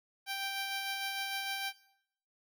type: tone with tremolo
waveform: 10% pulse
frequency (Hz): 784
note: G5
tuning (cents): 0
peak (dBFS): -26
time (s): 0.26-1.73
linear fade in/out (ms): 50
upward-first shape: sine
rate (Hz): 6.6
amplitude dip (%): 30
effects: noise-tail reverb RT60 0.7 s tail -18 dB re dry